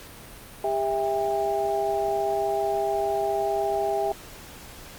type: tone cluster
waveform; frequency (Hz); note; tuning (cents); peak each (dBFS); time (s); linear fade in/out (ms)
sine; 400.2 / 656 / 803; G4 / E5 / G5; +36 / -9 / +41; -27; 0.64-4.12; 2
effects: pink hiss -44 dBFS RMS until 4.98 s + Opus 48 kbps